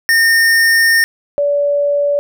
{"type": "tone pair in turn", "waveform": ["square", "sine"], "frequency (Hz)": [1826, 575.2], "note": ["A#6", "D5"], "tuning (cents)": [-36, -36], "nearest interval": "octave + minor sixth", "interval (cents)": 2000, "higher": "first", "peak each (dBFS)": [-9, -11], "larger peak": "first", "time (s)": [[0.09, 1.04], [1.38, 2.19]], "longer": "first", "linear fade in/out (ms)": 0, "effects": []}